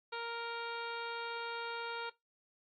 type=harmonic tone with a mistuned harmonic; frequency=466.2 Hz; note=A#4; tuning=in tune; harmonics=1 / 2 / 3 / 4 / 5 / 6 / 7 / 8 / 9; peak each=-44 / -43 / -44 / -55 / -50 / -53 / -55 / -52 / -53 dBFS; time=0.12-2.1 s; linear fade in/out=10 ms; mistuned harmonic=9; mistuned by=+24 cents; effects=noise-tail reverb RT60 0.2 s tail -22 dB re dry + AAC 32 kbps